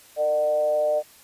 sine tone with frequency modulation, 603 Hz, D5, 46 cents sharp, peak -19 dBFS, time 0.16-1.03 s, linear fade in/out 50 ms, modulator 147 Hz, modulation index 0.46, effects white hiss -51 dBFS RMS until 1.23 s + resampled to 32000 Hz

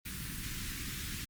pink band-stop noise, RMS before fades -40 dBFS, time 0.05-1.25 s, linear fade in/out 10 ms, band 270 to 1500 Hz, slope 24 dB/octave, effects Opus 32 kbps

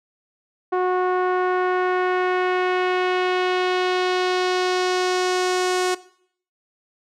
sawtooth tone with low-pass filter sweep, 365.7 Hz, F#4, 20 cents flat, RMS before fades -21 dBFS, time 0.72-5.95 s, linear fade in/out 10 ms, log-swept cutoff 1100 to 8100 Hz, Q 1.3, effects noise-tail reverb RT60 0.6 s tail -18 dB re dry

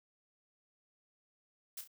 blue noise with echo, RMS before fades -43 dBFS, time 1.77-1.81 s, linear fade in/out 5 ms, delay 33 ms, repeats 2, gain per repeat -8 dB, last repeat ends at 1.876 s, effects none

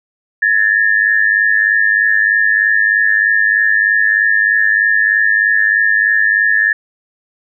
sine tone pair together, 1698.8 / 1802 Hz, G#6 / A6, +39 / +41 cents, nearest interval minor second, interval 102 cents, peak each -12 dBFS, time 0.42-6.73 s, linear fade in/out 5 ms, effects none

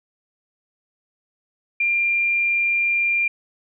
sine tone, 2389 Hz, D7, 29 cents sharp, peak -17 dBFS, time 1.8-3.28 s, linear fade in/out 5 ms, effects none

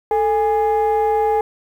sine tone pair together, 440 / 824.2 Hz, A4 / G#5, 0 / -13 cents, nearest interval major seventh, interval 1087 cents, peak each -15 dBFS, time 0.11-1.41 s, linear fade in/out 2 ms, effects tanh soft clip ceiling -11 dBFS + 8-bit

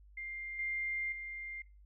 sine tone with level steps, 2100 Hz, C7, 6 cents sharp, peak -40 / -34 / -41 dBFS, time 0.17-1.62 s, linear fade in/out 5 ms, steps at 0.59 / 1.12 s, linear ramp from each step 2 ms, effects noise-tail reverb RT60 0.3 s tail -22 dB re dry + added 50 Hz sine -56 dBFS peak until 1.85 s

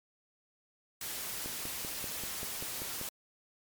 white noise, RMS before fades -39 dBFS, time 1.01-3.09 s, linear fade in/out 2 ms
click train, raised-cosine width 2 ms, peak -29 dBFS, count 9, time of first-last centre 1.46-3.013 s, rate 5.15 Hz
effects MP3 96 kbps

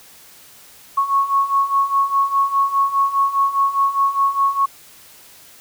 sine beating tone pair, 1100 / 1104.9 Hz, C#6 / C#6, -14 / -6 cents, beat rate 4.9 Hz, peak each -20 / -16 dBFS, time 0.97-4.66 s, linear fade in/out 10 ms, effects white hiss -45 dBFS RMS until 5.6 s

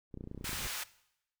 brown noise with exponential growth, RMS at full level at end -40 dBFS, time 0.11-0.67 s, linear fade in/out 1 ms, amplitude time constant 120 ms
clicks, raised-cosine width 3 ms, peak -30 dBFS, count 12, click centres 0.142 / 0.174 / 0.209 / 0.24 / 0.274 / 0.314 / 0.347 / 0.377 / 0.411 / 0.443 / 0.493 / 0.531 s
pink high-pass noise, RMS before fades -39 dBFS, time 0.44-0.84 s, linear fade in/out 10 ms, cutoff 1300 Hz, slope 12 dB/octave
effects noise-tail reverb RT60 0.8 s tail -19 dB re dry

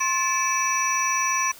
sine tone cluster, 1060 / 1741 / 2306 / 2600 / 5840 Hz, C6 / A6 / D7 / E7 / F#8, +22 / -19 / -32 / -24 / -24 cents, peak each -24 / -31 / -30 / -31 / -25 dBFS, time 0-1.52 s, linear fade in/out 10 ms, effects white hiss -46 dBFS RMS until 1.59 s

